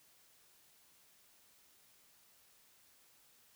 silence, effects white hiss -67 dBFS RMS until 3.55 s

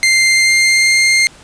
sawtooth tone with pitch glide, 2093 to 2111 Hz, C7 to C7, 0 to +15 cents, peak -5 dBFS, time 0.03-1.27 s, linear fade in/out 0 ms, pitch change +15 cents, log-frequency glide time 0.27-0.99 s, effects pink hiss -41 dBFS RMS until 1.43 s + resampled to 22050 Hz

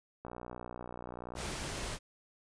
click train, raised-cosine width 1 ms, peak -29 dBFS, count 71, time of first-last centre 0.25-1.403 s, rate 60.7 Hz
pink noise, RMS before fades -39 dBFS, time 1.35-1.99 s, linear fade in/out 50 ms
effects resampled to 22050 Hz

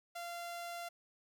sawtooth tone, 690 Hz, F5, 21 cents flat, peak -38 dBFS, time 0.15-0.89 s, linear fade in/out 10 ms, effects none

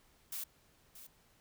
blue noise with echo, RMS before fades -41 dBFS, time 0.32-0.44 s, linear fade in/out 5 ms, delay 630 ms, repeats 1, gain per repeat -12 dB, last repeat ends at 1.07 s, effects pink hiss -68 dBFS RMS until 1.4 s

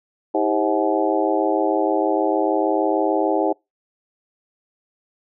harmonic tone with a mistuned harmonic, 106.5 Hz, G#2, 44 cents sharp, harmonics 3 / 4 / 5 / 6 / 7 / 8, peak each -22 / -23 / -24 / -25 / -25 / -26 dBFS, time 0.34-3.53 s, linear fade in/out 10 ms, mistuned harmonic 4, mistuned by -110 cents, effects noise-tail reverb RT60 0.2 s tail -26 dB re dry

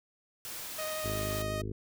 white noise, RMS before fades -41 dBFS, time 0.45-1.42 s, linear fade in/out 0 ms
sawtooth tone with vibrato, 623 Hz, D#5, 2 cents sharp, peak -31 dBFS, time 0.78-1.62 s, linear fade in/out 10 ms, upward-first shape sine, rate 11 Hz, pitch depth 9 cents each way
harmonic tone, 51.91 Hz, G#1, in tune, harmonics 1 / 2 / 3 / 4 / 5 / 6 / 7 / 8 / 9, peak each -41 / -37 / -46 / -45 / -45 / -49 / -43 / -45 / -53 dBFS, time 1.04-1.72 s, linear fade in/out 5 ms
effects none

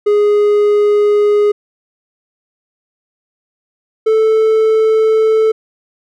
triangle tone pair in turn, 414.8 / 439.5 Hz, G#4 / A4, -2 / -2 cents, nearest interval minor second, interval 100 cents, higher second, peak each -6 dBFS, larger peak neither, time 0.06-1.52 / 4.06-5.52 s, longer neither, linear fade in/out 10 ms, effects none

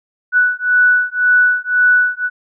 sine beating tone pair, 1480 / 1481.9 Hz, F#6 / F#6, 0 / +2 cents, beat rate 1.9 Hz, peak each -13 dBFS, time 0.32-2.3 s, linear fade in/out 50 ms, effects none

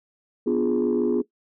sine chord, B diminished seventh, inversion none, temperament equal, 246.9 / 293.7 / 349.2 / 415.3 Hz, B3 / D4 / F4 / Ab4, 0 / 0 / 0 / 0 cents, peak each -23 / -27 / -23 / -23 dBFS, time 0.46-1.22 s, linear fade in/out 10 ms, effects noise-tail reverb RT60 0.1 s tail -17 dB re dry + tanh soft clip ceiling -14 dBFS

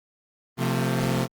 sawtooth chord, F major, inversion second, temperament equal with one note detuned, 130.81 / 174.61 / 224.4 Hz, C3 / F3 / A3, 0 / 0 / +34 cents, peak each -21 / -24 / -24 dBFS, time 0.57-1.28 s, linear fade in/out 50 ms, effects Opus 24 kbps

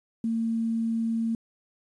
sine tone with quantisation, 227.2 Hz, A#3, 44 cents flat, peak -24 dBFS, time 0.24-1.35 s, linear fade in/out 2 ms, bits 9, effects resampled to 24000 Hz

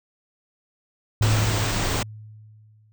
sine tone with exponential decay, 107.5 Hz, A2, 40 cents flat, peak -15 dBFS, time 1.21-2.92 s, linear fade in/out 0 ms, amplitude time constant 370 ms
pink band-stop noise, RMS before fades -25 dBFS, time 1.22-2.03 s, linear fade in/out 5 ms, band 8900 to 15000 Hz, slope 96 dB/octave
effects none

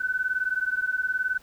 sine beating tone pair, 1500 / 1519 Hz, F#6 / F#6, +23 / +45 cents, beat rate 19 Hz, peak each -27 dBFS, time 0-1.38 s, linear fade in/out 10 ms, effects pink hiss -56 dBFS RMS until 1.42 s

